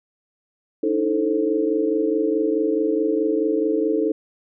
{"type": "tone cluster", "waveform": "sine", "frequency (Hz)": [295.2, 319.9, 438.8, 528], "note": ["D4", "D#4", "A4", "C5"], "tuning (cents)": [9, 48, -5, 16], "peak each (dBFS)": [-26, -22, -21, -29], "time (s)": [0.83, 4.12], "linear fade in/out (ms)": 5, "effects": []}